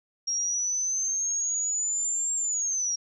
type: linear two-way sweep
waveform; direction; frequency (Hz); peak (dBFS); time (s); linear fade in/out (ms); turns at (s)
sine; up then down; 5588 to 7459 to 5588; -25; 0.27-2.96; 10; 2.35
effects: none